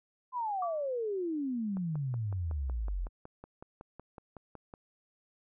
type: exponential sweep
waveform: sine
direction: down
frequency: 1035 to 39.97 Hz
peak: -31 dBFS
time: 0.32-3.09 s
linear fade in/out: 50 ms
type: tone with exponential decay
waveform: sine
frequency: 1155 Hz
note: D6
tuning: 29 cents flat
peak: -32 dBFS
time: 0.62-0.87 s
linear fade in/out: 5 ms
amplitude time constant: 53 ms
type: click train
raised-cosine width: 1 ms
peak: -32 dBFS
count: 17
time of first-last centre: 1.77-4.738 s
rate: 5.39 Hz
effects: none